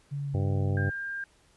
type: tone with pitch glide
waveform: sine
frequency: 141.9 to 138.1 Hz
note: C#3 to C#3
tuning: +41 to -6 cents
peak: -30 dBFS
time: 0.11-0.91 s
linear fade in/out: 20 ms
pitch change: -47 cents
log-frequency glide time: 0.25-0.34 s
type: harmonic tone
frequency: 98 Hz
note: G2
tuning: in tune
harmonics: 1 / 2 / 3 / 4 / 5 / 6 / 7 / 8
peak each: -26 / -38 / -38 / -39 / -40 / -45 / -48 / -46 dBFS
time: 0.34-0.9 s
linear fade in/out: 5 ms
type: tone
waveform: sine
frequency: 1600 Hz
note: G6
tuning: 35 cents sharp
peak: -32 dBFS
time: 0.77-1.24 s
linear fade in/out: 2 ms
effects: pink hiss -63 dBFS RMS until 1.56 s + resampled to 24000 Hz